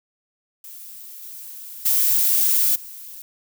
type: noise with level steps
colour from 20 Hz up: violet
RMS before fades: -39 / -37 / -18 / -38 dBFS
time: 0.64-3.22 s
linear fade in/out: 2 ms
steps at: 1.22 / 1.85 / 2.75 s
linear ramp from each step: 10 ms
effects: none